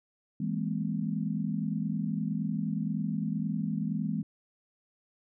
sine tone cluster, 163 / 205 / 226.9 / 255.6 Hz, E3 / G#3 / A#3 / C4, -19 / -22 / -47 / -40 cents, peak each -33 / -32 / -37 / -37 dBFS, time 0.4-4.23 s, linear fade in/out 5 ms, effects none

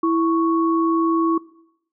sine tone pair together, 329.9 / 1109.6 Hz, E4 / C#6, +1 / +1 cents, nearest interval octave + major sixth, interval 2100 cents, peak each -17 / -21 dBFS, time 0.03-1.38 s, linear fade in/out 5 ms, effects noise-tail reverb RT60 0.8 s tail -21 dB re dry

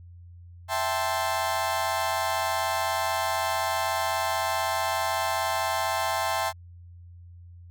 35% pulse chord, A minor seventh, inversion second, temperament equal, 659.3 / 784 / 880 / 1046.5 Hz, E5 / G5 / A5 / C6, 0 / 0 / 0 / 0 cents, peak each -29 dBFS, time 0.68-6.53 s, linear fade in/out 50 ms, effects added 87 Hz sine -44 dBFS peak until 7.7 s

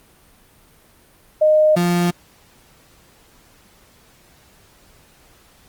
sine / 35% pulse tone pair in turn, 616 / 174.82 Hz, D#5 / F3, -17 / +2 cents, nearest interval octave + minor seventh, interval 2181 cents, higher first, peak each -10 / -13 dBFS, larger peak first, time 1.41-1.76 / 1.76-2.11 s, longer neither, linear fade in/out 10 ms, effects pink hiss -52 dBFS RMS until 5.68 s + Opus 32 kbps

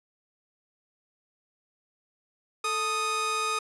sawtooth tone pair together, 440 / 1244.5 Hz, A4 / D#6, 0 / 0 cents, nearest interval octave + tritone, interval 1800 cents, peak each -31 / -23 dBFS, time 2.64-3.59 s, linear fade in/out 5 ms, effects resampled to 24000 Hz

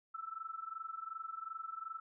sine tone with amplitude modulation, 1320 Hz, E6, 2 cents sharp, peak -38 dBFS, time 0.14-2 s, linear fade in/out 10 ms, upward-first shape sine, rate 22.7 Hz, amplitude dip 85%, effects none

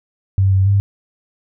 sine tone with pitch steps, 96.6 / 95.6 / 99.6 Hz, G2 / G2 / G2, -25 / -43 / +28 cents, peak -10 dBFS, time 0.38-0.8 s, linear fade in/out 0 ms, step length 140 ms, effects none

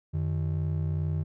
triangle ring-modulated tone, 120.7 Hz, B2, 39 cents flat, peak -21 dBFS, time 0.13-1.24 s, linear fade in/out 20 ms, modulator 31.2 Hz, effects none

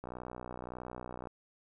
click train, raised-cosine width 1 ms, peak -28 dBFS, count 77, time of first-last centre 0.04-1.272 s, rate 61.7 Hz, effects none

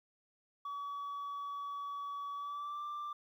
sine tone with pitch glide, 1137 to 1180.5 Hz, C#6 to D6, +44 to +9 cents, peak -36 dBFS, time 0.65-3.13 s, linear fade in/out 5 ms, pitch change +65 cents, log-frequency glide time 2.34-2.84 s, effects tanh soft clip ceiling -38 dBFS + 12-bit

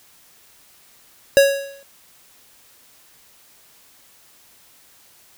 square tone with exponential decay, 554.4 Hz, C#5, in tune, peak -7 dBFS, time 1.37-1.83 s, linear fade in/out 0 ms, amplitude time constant 100 ms, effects white hiss -52 dBFS RMS until 5.37 s

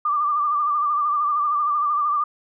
sine tone with vibrato, 1183 Hz, D6, 12 cents sharp, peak -18 dBFS, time 0.05-2.24 s, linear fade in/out 5 ms, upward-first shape sine, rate 13 Hz, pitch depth 51 cents each way, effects none

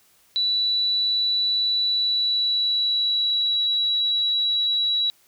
sine tone with pitch glide, 3951 to 3903 Hz, B7 to B7, 0 to -21 cents, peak -19 dBFS, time 0.36-5.1 s, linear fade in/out 0 ms, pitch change -21 cents, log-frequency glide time 1.83-3.57 s, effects white hiss -59 dBFS RMS until 5.27 s

